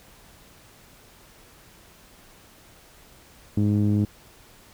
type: tone with low-pass filter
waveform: sawtooth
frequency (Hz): 103.8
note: G#2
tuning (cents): 0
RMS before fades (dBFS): -21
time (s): 3.57-4.05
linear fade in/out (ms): 5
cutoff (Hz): 270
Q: 2.5
effects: pink hiss -52 dBFS RMS until 4.73 s